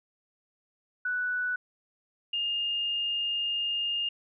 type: tone pair in turn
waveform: sine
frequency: 1483 / 2826 Hz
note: F#6 / F7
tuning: +4 / +20 cents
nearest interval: major seventh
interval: 1116 cents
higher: second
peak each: -27 dBFS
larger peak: neither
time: 1.05-1.56 / 2.33-4.09 s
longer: second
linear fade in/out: 5 ms
effects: none